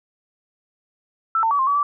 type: tone with pitch steps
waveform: sine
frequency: 1327 / 900 / 1142 / 1057 / 1140 / 1159 Hz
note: E6 / A5 / D6 / C6 / C#6 / D6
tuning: +11 / +39 / -49 / +17 / +48 / -23 cents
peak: -16 dBFS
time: 1.35-1.83 s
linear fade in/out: 2 ms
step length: 80 ms
effects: none